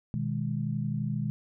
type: chord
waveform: sine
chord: G# minor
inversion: first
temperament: equal with one note detuned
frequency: 123.47 / 155.56 / 206.5 Hz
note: B2 / D#3 / G#3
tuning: 0 / 0 / -10 cents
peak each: -32 / -32 / -33 dBFS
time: 0.14-1.3 s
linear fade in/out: 0 ms
effects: none